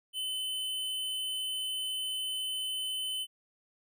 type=tone; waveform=square; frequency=3038 Hz; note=F#7; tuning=45 cents sharp; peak=-33 dBFS; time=0.13-3.27 s; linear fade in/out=50 ms; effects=none